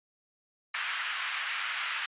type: band-pass noise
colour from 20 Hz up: pink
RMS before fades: -34 dBFS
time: 0.74-2.06 s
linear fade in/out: 5 ms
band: 1300 to 3200 Hz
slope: 24 dB/octave
effects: resampled to 8000 Hz